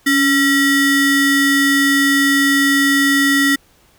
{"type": "ring-modulated tone", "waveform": "square", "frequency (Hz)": 820, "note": "G#5", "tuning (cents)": -22, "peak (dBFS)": -9, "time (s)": [0.06, 3.56], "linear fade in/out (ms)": 10, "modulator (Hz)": 1100, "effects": ["pink hiss -53 dBFS RMS until 3.98 s"]}